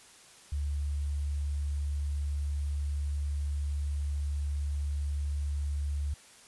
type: tone with sample-and-hold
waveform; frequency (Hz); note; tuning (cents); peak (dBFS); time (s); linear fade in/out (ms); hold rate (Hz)
sine; 72.3; D2; -27; -29; 0.52-6.14; 5; 8820
effects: white hiss -55 dBFS RMS until 6.47 s + resampled to 24000 Hz